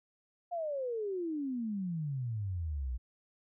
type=exponential sweep; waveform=sine; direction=down; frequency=716 to 58.27 Hz; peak=-33 dBFS; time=0.51-2.98 s; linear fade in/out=20 ms; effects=none